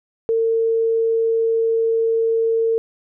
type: tone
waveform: sine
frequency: 453.4 Hz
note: A#4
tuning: 48 cents flat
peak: -15 dBFS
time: 0.29-2.78 s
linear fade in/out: 0 ms
effects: none